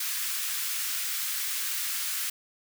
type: high-pass noise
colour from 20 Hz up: white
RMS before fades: -31 dBFS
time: 0-2.3 s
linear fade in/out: 5 ms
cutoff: 1300 Hz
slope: 24 dB/octave
effects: none